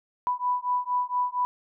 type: beating tone pair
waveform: sine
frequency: 987.8 / 992.1 Hz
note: B5 / B5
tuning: 0 / +8 cents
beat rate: 4.3 Hz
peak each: -27 dBFS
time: 0.27-1.45 s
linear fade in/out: 0 ms
effects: none